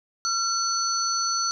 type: tone cluster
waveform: sine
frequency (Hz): 1362 / 4412 / 6000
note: F6 / C#8 / F#8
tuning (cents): -44 / -9 / +23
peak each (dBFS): -27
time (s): 0.25-1.51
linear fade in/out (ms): 0
effects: none